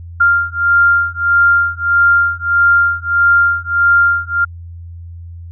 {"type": "beating tone pair", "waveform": "sine", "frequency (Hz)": [1395, 1396.6], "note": ["F6", "F6"], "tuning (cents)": [-2, 0], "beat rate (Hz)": 1.6, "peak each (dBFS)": -12, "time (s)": [0.2, 4.45], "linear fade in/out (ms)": 10, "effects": ["added 85 Hz sine -28 dBFS peak until 5.51 s"]}